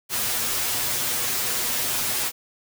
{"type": "noise with comb filter", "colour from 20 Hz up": "white", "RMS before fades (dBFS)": -25, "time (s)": [0.09, 2.32], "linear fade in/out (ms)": 50, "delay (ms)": 8.2, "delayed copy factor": 0.95, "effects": []}